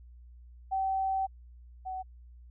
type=tone pair in turn; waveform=sine; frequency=769 / 751.4 Hz; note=G5 / F#5; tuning=-33 / +26 cents; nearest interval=unison; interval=41 cents; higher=first; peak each=-27 / -34 dBFS; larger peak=first; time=0.71-1.27 / 1.85-2.03 s; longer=first; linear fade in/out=20 ms; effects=added 60 Hz sine -49 dBFS peak until 2.5 s